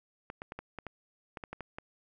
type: clicks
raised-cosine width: 0.5 ms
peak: -25 dBFS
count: 11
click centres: 0.301 / 0.419 / 0.521 / 0.59 / 0.787 / 0.867 / 1.372 / 1.438 / 1.53 / 1.607 / 1.785 s
effects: none